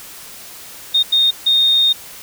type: tone bursts at uneven times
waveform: sine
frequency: 3686 Hz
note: A#7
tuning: 20 cents flat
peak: -10 dBFS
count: 3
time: 0.94-1.03 / 1.12-1.31 / 1.46-1.93 s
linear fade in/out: 10 ms
effects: white hiss -36 dBFS RMS until 2.22 s